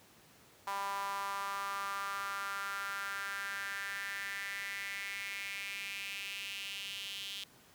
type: tone with high-pass filter sweep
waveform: sawtooth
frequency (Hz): 198.3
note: G3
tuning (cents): +20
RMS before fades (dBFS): -40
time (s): 0.67-7.44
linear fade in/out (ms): 5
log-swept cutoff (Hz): 950 to 3200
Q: 4.5
effects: pink hiss -61 dBFS RMS until 7.74 s + high-pass 100 Hz 12 dB/octave